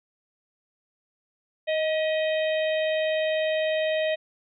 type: harmonic tone with a mistuned harmonic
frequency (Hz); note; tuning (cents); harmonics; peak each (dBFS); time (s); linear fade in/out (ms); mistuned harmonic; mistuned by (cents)
626; D#5; +10; 1 / 3 / 4 / 5 / 6; -23 / -33 / -35 / -37 / -39; 1.67-4.16; 20; 3; +34
effects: none